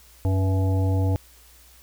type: harmonic tone with a mistuned harmonic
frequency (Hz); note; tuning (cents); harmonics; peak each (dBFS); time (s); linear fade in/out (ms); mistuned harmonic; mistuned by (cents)
94.4; F#2; +35; 1 / 3 / 5 / 7 / 9; -19 / -29 / -33 / -36 / -38; 0.25-1.16; 0; 5; +52
effects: added 60 Hz sine -53 dBFS peak until 1.82 s + white hiss -53 dBFS RMS until 1.82 s